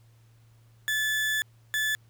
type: tone bursts at uneven times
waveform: 35% pulse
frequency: 1734 Hz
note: A6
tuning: 26 cents flat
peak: -23 dBFS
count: 2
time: 0.88-1.42 / 1.74-1.95 s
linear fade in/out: 0 ms
effects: added 114 Hz sine -55 dBFS peak until 2.09 s + pink hiss -67 dBFS RMS until 2.09 s